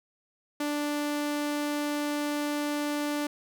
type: tone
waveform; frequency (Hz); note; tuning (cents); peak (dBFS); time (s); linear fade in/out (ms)
sawtooth; 293.7; D4; 0; -24; 0.6-3.27; 5
effects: none